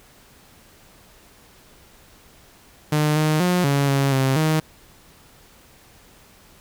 sawtooth tone with pitch steps, 151.2 / 154.3 / 179.3 / 140.6 / 138.1 / 133.4 / 156.7 Hz, D#3 / D#3 / F3 / C#3 / C#3 / C3 / D#3, -49 / -14 / +46 / +25 / -6 / +34 / +13 cents, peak -13 dBFS, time 2.92-4.6 s, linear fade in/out 5 ms, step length 240 ms, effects pink hiss -51 dBFS RMS until 6.6 s

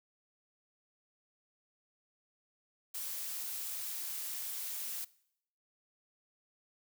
blue noise, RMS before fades -40 dBFS, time 2.94-5.05 s, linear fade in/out 10 ms, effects noise-tail reverb RT60 0.7 s tail -21 dB re dry

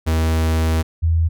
45% pulse / sine tone pair in turn, 80.3 / 82.18 Hz, E2 / E2, -45 / -5 cents, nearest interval unison, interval 40 cents, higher second, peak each -15 / -13 dBFS, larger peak second, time 0.06-0.83 / 1.02-1.29 s, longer first, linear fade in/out 20 ms, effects none

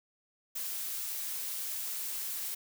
blue noise, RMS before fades -37 dBFS, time 0.55-2.55 s, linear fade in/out 10 ms, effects none

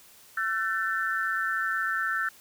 sine tone cluster, 1346 / 1524 / 1775 Hz, E6 / G6 / A6, +36 / -49 / +15 cents, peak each -30 dBFS, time 0.37-2.29 s, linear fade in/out 5 ms, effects white hiss -54 dBFS RMS until 2.4 s

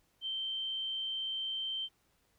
sine tone, 3121 Hz, G7, 8 cents flat, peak -34 dBFS, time 0.21-1.89 s, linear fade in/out 50 ms, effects pink hiss -73 dBFS RMS until 2.38 s

